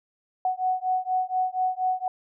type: beating tone pair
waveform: sine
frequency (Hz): 740 / 744.2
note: F#5 / F#5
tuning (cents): 0 / +10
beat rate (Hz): 4.2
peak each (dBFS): -26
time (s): 0.45-2.08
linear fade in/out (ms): 2
effects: none